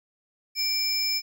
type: tone pair together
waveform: square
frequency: 2349 / 5210 Hz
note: D7 / E8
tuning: 0 / -21 cents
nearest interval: octave + major second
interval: 1379 cents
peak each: -32 / -25 dBFS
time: 0.55-1.22 s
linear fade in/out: 50 ms
effects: none